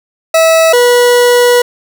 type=tone pair in turn; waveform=40% pulse; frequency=650 / 486.9 Hz; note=E5 / B4; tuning=-24 / -25 cents; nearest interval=perfect fourth; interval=501 cents; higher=first; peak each=-4 dBFS; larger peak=neither; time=0.34-0.73 / 0.73-1.62 s; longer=second; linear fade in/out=5 ms; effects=none